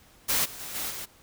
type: noise with level steps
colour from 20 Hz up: white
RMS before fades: -25 / -42 / -38 / -32 / -37 dBFS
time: 0.28-1.06 s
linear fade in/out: 20 ms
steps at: 0.44 / 0.59 / 0.74 / 0.89 s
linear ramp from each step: 20 ms
effects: pink hiss -57 dBFS RMS until 1.22 s